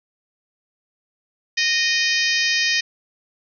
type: harmonic tone with a mistuned harmonic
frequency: 618 Hz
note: D#5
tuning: 12 cents flat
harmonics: 3 / 4 / 5 / 6 / 7 / 8 / 9 / 10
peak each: -22 / -23 / -27 / -28 / -29 / -25 / -27 / -31 dBFS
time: 1.57-2.81 s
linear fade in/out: 10 ms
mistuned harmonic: 6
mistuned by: +20 cents
effects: none